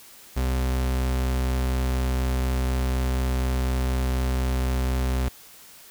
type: tone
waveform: 40% pulse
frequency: 64.1 Hz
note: C2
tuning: 35 cents flat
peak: -21 dBFS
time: 0.36-5.29 s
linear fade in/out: 10 ms
effects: white hiss -48 dBFS RMS until 5.9 s